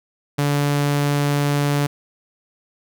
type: tone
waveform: sawtooth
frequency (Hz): 144.1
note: D3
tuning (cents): -33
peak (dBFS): -13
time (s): 0.38-1.87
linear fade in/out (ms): 10
effects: none